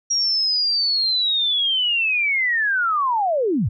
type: linear sweep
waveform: sine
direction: down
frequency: 5670 to 77.78 Hz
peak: -17 dBFS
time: 0.1-3.69 s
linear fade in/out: 10 ms
effects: none